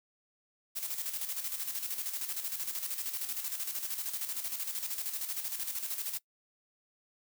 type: noise with tremolo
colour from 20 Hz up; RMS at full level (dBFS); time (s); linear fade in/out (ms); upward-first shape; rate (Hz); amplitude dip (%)
blue; -35; 0.75-6.19; 20; square; 13; 55
effects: noise-tail reverb RT60 0.1 s tail -22 dB re dry